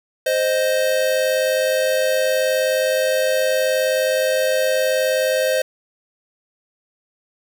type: tone pair together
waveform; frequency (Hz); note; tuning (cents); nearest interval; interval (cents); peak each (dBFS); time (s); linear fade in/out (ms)
square; 522 / 621.2; C5 / D#5; -4 / -3; minor third; 301; -19 / -21; 0.26-5.62; 5
effects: none

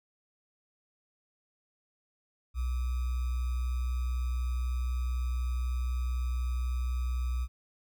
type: tone with sample-and-hold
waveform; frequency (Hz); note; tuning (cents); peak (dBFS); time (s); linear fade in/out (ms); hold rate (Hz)
sine; 62; B1; +7; -28; 2.54-7.48; 50; 1225
effects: none

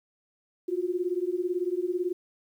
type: beating tone pair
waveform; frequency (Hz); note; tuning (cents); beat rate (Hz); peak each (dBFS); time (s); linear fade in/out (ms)
sine; 349.2 / 367.2; F4 / F#4; 0 / -13; 18; -29; 0.68-2.13; 10
effects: 10-bit

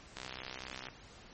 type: click train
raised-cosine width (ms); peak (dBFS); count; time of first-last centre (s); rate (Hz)
0.2; -24; 47; 0.17-0.885; 64.3
effects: pink hiss -55 dBFS RMS until 1.33 s + MP3 32 kbps

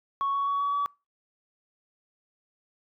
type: tone with pitch steps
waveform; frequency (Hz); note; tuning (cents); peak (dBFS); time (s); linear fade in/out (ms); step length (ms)
sine; 1108.7 / 1117.1 / 1125.5 / 1134 / 1142.5; C#6 / C#6 / C#6 / C#6 / D6; 0 / +13 / +26 / +39 / -48; -23; 0.21-0.86; 0; 130
effects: noise-tail reverb RT60 0.3 s tail -26 dB re dry + tanh soft clip ceiling -21 dBFS

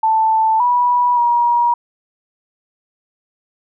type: tone with pitch steps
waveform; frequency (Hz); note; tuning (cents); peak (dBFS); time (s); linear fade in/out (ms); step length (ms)
sine; 883 / 976 / 954; A5 / B5 / A#5; +6 / -21 / +40; -11; 0.03-1.74; 5; 570
effects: none

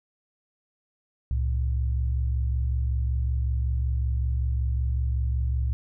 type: tone pair together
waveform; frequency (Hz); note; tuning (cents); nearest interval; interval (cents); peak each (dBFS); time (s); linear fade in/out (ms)
sine; 67.1 / 112.43; C2 / A2; +44 / +38; major sixth; 894; -23 / -30; 1.31-5.73; 0
effects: none

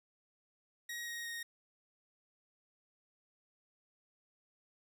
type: tone with pitch steps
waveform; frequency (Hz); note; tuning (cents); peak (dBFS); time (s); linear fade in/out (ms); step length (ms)
sawtooth; 1892 / 1877.8 / 1863.8; A#6 / A#6 / A#6; +25 / +12 / -1; -37; 0.89-1.43; 5; 180
effects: none

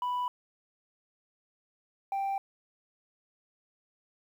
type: tone pair in turn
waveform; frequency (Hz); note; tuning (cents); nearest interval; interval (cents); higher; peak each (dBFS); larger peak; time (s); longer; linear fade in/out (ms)
sine; 988 / 785.4; B5 / G5; 0 / +3; major third; 397; first; -26; neither; 0.02-0.28 / 2.12-2.38; neither; 2
effects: tanh soft clip ceiling -28 dBFS + 10-bit

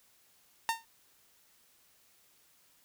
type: tone with exponential decay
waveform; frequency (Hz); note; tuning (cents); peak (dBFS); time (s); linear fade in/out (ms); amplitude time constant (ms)
sawtooth; 911; A#5; -40; -21; 0.69-0.85; 0; 33
effects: white hiss -66 dBFS RMS until 2.84 s

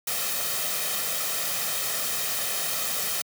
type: noise with comb filter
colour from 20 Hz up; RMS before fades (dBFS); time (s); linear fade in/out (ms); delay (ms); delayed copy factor
white; -28; 0.07-3.22; 5; 1.6; +0.6
effects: high-pass 150 Hz 12 dB/octave

